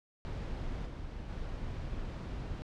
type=noise with level steps; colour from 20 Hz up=brown; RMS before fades=-38 / -42 / -39 dBFS; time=0.25-2.62 s; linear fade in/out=0 ms; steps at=0.85 / 1.28 s; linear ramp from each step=20 ms; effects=low-pass 5000 Hz 12 dB/octave